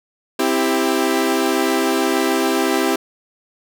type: chord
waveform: sawtooth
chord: C major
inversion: none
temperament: equal with one note detuned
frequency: 261.6 / 329.6 / 395.9 Hz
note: C4 / E4 / G4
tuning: 0 / 0 / +17 cents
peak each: -17 / -16 / -16 dBFS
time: 0.39-2.96 s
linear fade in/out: 5 ms
effects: none